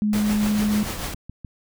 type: tone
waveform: sine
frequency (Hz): 210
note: G#3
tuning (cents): +19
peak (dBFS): -18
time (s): 0.02-0.83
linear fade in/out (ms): 0
type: noise with tremolo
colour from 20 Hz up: pink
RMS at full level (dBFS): -28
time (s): 0.13-1.14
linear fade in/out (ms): 2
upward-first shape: triangle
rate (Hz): 6.8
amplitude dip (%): 50
type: click train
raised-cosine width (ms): 5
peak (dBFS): -23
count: 6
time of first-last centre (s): 0.69-1.448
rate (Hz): 6.6
effects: none